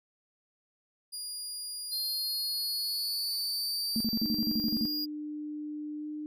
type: tone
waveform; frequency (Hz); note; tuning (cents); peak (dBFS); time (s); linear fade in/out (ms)
25% pulse; 4844; D#8; -47; -32; 1.12-4.05; 20
type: linear sweep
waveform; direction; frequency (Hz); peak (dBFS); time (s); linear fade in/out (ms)
square; up; 4201 to 4858; -32; 1.91-5.06; 20
type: tone bursts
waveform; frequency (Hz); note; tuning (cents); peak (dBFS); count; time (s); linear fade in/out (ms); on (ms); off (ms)
sine; 226.3; A3; +49; -27; 11; 3.96-4.854; 0; 44; 41
type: tone with pitch glide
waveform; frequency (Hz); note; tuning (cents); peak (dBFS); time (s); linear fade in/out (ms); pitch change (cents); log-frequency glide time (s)
sine; 300 to 302.1; D4 to D4; +37 to +49; -35; 4.22-6.26; 0; +12; 5.98-6.06
effects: none